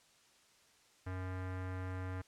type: tone with low-pass filter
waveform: square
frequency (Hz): 92.7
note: F#2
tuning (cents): +4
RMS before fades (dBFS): -41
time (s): 1.06-2.22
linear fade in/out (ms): 10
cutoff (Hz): 1700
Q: 2
effects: white hiss -67 dBFS RMS until 2.27 s + low-pass 8000 Hz 12 dB/octave